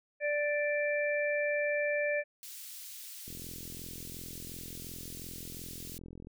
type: harmonic tone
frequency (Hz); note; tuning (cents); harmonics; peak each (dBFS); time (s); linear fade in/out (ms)
587.3; D5; 0; 1 / 3 / 4; -30 / -35 / -36; 0.2-2.24; 50
type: high-pass noise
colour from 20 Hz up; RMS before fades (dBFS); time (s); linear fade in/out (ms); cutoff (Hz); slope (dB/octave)
white; -46; 2.43-5.98; 0; 3100; 12
type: click train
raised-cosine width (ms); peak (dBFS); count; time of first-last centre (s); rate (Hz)
3; -34; 129; 3.28-6.271; 42.8
effects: none